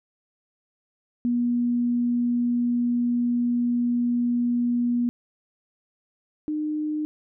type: tone pair in turn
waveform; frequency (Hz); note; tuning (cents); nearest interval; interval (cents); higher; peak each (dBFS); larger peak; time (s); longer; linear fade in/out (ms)
sine; 241 / 304.2; B3 / D#4; -42 / -39; major third; 403; second; -20 / -24; first; 1.25-5.09 / 6.48-7.05; first; 0
effects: none